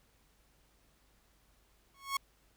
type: tone with exponential growth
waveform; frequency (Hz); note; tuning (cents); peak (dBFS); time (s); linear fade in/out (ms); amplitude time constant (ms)
sawtooth; 1100; C#6; -14; -25; 1.94-2.17; 5; 49
effects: added 50 Hz sine -70 dBFS peak until 2.56 s + pink hiss -70 dBFS RMS until 2.56 s